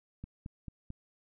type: click train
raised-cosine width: 5 ms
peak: -29 dBFS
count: 4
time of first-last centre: 0.24-0.904 s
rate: 4.52 Hz
effects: none